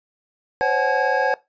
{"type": "tone cluster", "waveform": "triangle", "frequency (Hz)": [516, 553, 751, 856, 1640], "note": ["C5", "C#5", "F#5", "A5", "G#6"], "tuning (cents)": [-24, -4, 26, -48, -22], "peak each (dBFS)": -22, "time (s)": [0.61, 1.34], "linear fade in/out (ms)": 0, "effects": ["noise-tail reverb RT60 0.2 s tail -19 dB re dry", "resampled to 16000 Hz"]}